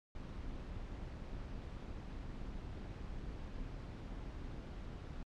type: noise with amplitude modulation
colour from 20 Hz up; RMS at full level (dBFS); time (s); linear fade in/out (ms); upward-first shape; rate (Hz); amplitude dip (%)
brown; -43; 0.15-5.23; 2; sine; 227; 50
effects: low-pass 5000 Hz 12 dB/octave + MP3 96 kbps